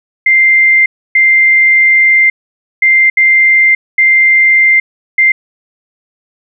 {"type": "tone bursts at uneven times", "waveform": "sine", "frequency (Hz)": 2093, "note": "C7", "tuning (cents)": 0, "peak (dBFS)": -4, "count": 6, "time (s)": [[0.26, 0.86], [1.15, 2.3], [2.82, 3.1], [3.17, 3.75], [3.98, 4.8], [5.18, 5.32]], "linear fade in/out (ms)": 5, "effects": []}